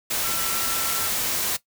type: tone in noise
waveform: sine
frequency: 1346 Hz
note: E6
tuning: 36 cents sharp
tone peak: -33 dBFS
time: 0.23-1.08 s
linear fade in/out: 10 ms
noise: white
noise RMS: -25 dBFS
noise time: 0.1-1.57 s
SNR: -11 dB
effects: noise-tail reverb RT60 0.1 s tail -17 dB re dry